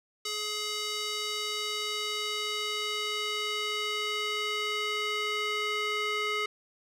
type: tone with band-pass filter sweep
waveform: square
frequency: 421.6 Hz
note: G#4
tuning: 26 cents sharp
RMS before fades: -32 dBFS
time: 0.25-6.46 s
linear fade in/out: 5 ms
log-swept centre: 4700 to 2200 Hz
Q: 1.3
effects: none